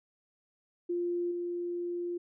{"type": "tone with level steps", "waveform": "sine", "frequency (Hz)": 349.2, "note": "F4", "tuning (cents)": 0, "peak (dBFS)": [-29, -32], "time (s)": [0.89, 2.18], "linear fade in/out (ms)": 10, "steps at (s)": 1.31, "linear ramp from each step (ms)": 5, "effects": []}